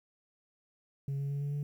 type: tone with pitch steps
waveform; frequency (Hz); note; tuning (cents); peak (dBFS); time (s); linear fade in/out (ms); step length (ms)
sine; 138.59 / 140.12 / 141.67 / 143.23 / 144.81; C#3 / C#3 / C#3 / D3 / D3; 0 / +19 / +38 / -43 / -24; -29; 1.08-1.63; 2; 110
effects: tanh soft clip ceiling -31 dBFS + 11-bit